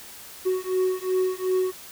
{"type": "beating tone pair", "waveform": "triangle", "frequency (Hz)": [370, 372.7], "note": ["F#4", "F#4"], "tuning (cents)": [0, 13], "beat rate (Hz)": 2.7, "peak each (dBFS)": -23, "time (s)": [0.45, 1.72], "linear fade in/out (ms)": 20, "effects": ["white hiss -43 dBFS RMS until 1.91 s"]}